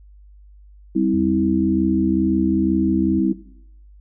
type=chord; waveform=sine; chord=C major; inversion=second; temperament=equal with one note detuned; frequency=196 / 261.6 / 323.8 Hz; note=G3 / C4 / E4; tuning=0 / 0 / -31 cents; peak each=-21 / -21 / -18 dBFS; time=0.95-3.33 s; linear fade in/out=10 ms
type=tone with pitch glide; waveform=sine; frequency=84.7 to 80.74 Hz; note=E2 to E2; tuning=+48 to -35 cents; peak=-28 dBFS; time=1.13-3.2 s; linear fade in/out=10 ms; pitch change=-83 cents; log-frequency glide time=1.65-1.79 s
effects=noise-tail reverb RT60 0.7 s tail -17 dB re dry + added 50 Hz sine -43 dBFS peak until 4 s